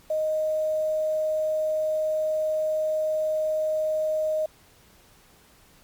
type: tone with quantisation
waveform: sine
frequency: 622.3 Hz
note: D#5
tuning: in tune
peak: -22 dBFS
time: 0.1-4.46 s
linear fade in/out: 5 ms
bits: 8
effects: pink hiss -56 dBFS RMS until 5.83 s + MP3 96 kbps